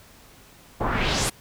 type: noise with low-pass filter sweep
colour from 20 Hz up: pink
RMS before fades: -24 dBFS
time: 0.8-1.3 s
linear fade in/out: 10 ms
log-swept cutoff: 810 to 11000 Hz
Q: 2.1
effects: pink hiss -51 dBFS RMS until 1.4 s